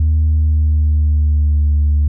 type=tone with pitch glide; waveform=sine; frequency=77.78 to 73.84 Hz; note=D#2 to D2; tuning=0 to +10 cents; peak=-8 dBFS; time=0-2.08 s; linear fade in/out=5 ms; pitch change=-90 cents; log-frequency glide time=0.2-1.73 s; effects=tanh soft clip ceiling -8 dBFS

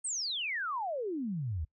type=exponential sweep; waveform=sine; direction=down; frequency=8870 to 71.3 Hz; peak=-32 dBFS; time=0.04-1.65 s; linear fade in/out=10 ms; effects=noise-tail reverb RT60 0.1 s tail -23 dB re dry

